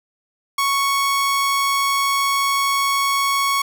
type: tone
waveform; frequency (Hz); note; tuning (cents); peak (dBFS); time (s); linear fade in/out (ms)
sawtooth; 1108.7; C#6; 0; -13; 0.58-3.62; 5
effects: none